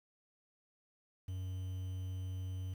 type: tone with quantisation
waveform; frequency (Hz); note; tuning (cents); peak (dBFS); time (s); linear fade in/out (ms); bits
triangle; 92.8; F#2; +6; -36; 1.28-2.74; 5; 10
effects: none